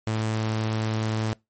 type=tone; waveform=sawtooth; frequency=110 Hz; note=A2; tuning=in tune; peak=-20 dBFS; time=0.07-1.33 s; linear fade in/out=0 ms; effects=noise-tail reverb RT60 0.2 s tail -24 dB re dry + MP3 32 kbps